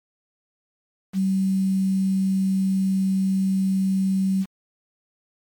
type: tone with quantisation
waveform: sine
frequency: 191.5 Hz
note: G3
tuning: 40 cents flat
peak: -18 dBFS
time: 1.13-4.46 s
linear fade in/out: 50 ms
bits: 7
effects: MP3 96 kbps